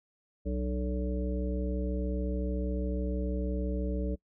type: harmonic tone with a mistuned harmonic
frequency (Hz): 62.9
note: B1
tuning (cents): +32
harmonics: 1 / 3 / 5 / 7 / 9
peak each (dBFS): -31 / -36 / -38 / -39 / -41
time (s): 0.45-4.16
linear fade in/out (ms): 20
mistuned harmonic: 5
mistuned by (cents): -77
effects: noise-tail reverb RT60 0.1 s tail -24 dB re dry